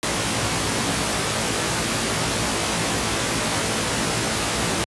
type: noise with comb filter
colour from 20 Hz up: pink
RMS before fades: -22 dBFS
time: 0.03-4.84 s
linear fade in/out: 0 ms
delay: 18 ms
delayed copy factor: +1
effects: high-pass 100 Hz 12 dB/octave + resampled to 24000 Hz